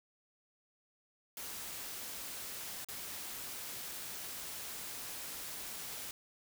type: noise with dropouts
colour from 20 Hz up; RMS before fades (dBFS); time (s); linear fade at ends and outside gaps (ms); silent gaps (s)
white; -44; 1.37-6.11; 1; 2.846-2.886
effects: none